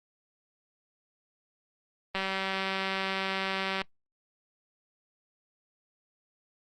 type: click train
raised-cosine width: 0.3 ms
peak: -15 dBFS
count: 321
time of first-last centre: 2.15-3.817 s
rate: 192 Hz
effects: noise-tail reverb RT60 0.1 s tail -20 dB re dry + Opus 24 kbps